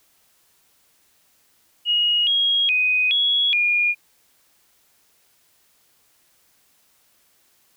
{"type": "tone with pitch steps", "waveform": "sine", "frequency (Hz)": [2883, 3282, 2499, 3348, 2427], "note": ["F#7", "G#7", "D#7", "G#7", "D#7"], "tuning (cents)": [-46, -21, 7, 13, -44], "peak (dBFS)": -16, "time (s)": [1.85, 3.95], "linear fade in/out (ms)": 50, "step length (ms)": 420, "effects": ["white hiss -61 dBFS RMS until 7.76 s"]}